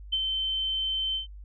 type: tone with ADSR envelope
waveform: sine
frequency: 3088 Hz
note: G7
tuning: 27 cents flat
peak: -22 dBFS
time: 0.12-1.27 s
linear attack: 14 ms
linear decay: 45 ms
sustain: -4 dB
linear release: 120 ms
effects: added 50 Hz sine -41 dBFS peak until 1.44 s